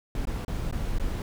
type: noise with dropouts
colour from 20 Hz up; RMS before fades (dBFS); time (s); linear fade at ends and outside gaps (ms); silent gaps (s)
brown; -29; 0.15-1.22; 2; 0.254-0.271 / 0.449-0.48 / 0.712-0.725 / 0.985-0.997
effects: none